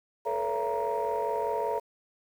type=tone cluster; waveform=sine; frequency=436.7 / 481.8 / 563 / 673 / 938 Hz; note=A4 / B4 / C#5 / E5 / A#5; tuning=-13 / -43 / +27 / +36 / +11 cents; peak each=-31 / -35 / -33 / -34 / -30 dBFS; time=0.25-1.8 s; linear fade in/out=20 ms; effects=tanh soft clip ceiling -21 dBFS + 9-bit